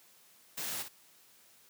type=noise with echo; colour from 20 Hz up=white; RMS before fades=-38 dBFS; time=0.57-0.83 s; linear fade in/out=10 ms; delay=56 ms; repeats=1; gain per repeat=-8 dB; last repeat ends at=0.886 s; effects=white hiss -62 dBFS RMS until 1.69 s + high-pass 100 Hz 12 dB/octave